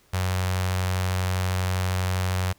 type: tone with notch filter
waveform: sawtooth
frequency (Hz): 92.5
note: F#2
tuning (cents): 0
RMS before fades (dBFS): -25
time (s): 0.13-2.53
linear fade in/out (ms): 10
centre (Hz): 280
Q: 0.52
effects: pink hiss -60 dBFS RMS until 2.58 s